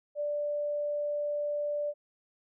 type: tone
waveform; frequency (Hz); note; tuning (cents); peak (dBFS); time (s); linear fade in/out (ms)
sine; 587.3; D5; 0; -29; 0.15-1.94; 50
effects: none